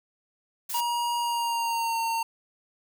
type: noise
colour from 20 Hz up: blue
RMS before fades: -33 dBFS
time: 0.69-0.81 s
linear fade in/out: 10 ms
type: tone with pitch glide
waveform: square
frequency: 951 to 913.3 Hz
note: A#5 to A#5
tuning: +34 to -36 cents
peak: -26 dBFS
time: 0.74-2.23 s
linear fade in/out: 5 ms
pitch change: -70 cents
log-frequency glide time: 1.18-1.98 s
effects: none